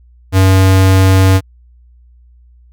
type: tone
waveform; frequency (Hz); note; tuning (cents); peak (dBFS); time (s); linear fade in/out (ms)
square; 95; F#2; +46; -6; 0.32-1.41; 50
effects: added 60 Hz sine -41 dBFS peak until 2.72 s